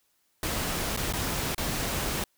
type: noise with dropouts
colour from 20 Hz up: pink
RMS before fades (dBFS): -30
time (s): 0.43-2.24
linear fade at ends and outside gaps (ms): 2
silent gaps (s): 0.965-0.973 / 1.126-1.135 / 1.547-1.579
effects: white hiss -71 dBFS RMS until 2.37 s